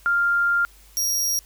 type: tone pair in turn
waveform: sine / sawtooth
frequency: 1396.9 / 5646 Hz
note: F6 / F8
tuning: 0 / +18 cents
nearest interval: 2 octaves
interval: 2418 cents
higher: second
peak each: -17 / -18 dBFS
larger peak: first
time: 0.06-0.65 / 0.97-1.39 s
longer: first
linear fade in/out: 0 ms
effects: added 50 Hz sine -50 dBFS peak until 1.45 s + white hiss -53 dBFS RMS until 1.45 s